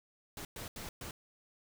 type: noise bursts at uneven times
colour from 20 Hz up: pink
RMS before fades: -44 dBFS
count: 4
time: 0.37-0.45 / 0.56-0.68 / 0.76-0.89 / 1.01-1.11 s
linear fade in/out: 2 ms
effects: none